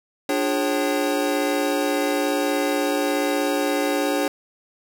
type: tone cluster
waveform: square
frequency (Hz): 293.4 / 350 / 411.1 / 543 / 769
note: D4 / F4 / G#4 / C#5 / G5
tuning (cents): -2 / +4 / -18 / -36 / -33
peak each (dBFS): -25 / -31 / -28 / -26 / -30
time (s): 0.29-4.28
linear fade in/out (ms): 2
effects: none